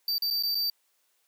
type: tone with dropouts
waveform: square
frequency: 4644 Hz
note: D8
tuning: 20 cents flat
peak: -26 dBFS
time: 0.08-0.7 s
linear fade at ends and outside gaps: 2 ms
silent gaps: 0.182-0.221 / 0.303-0.308 / 0.426-0.434 / 0.547-0.552 s
effects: white hiss -71 dBFS RMS until 1.27 s + high-pass 400 Hz 12 dB/octave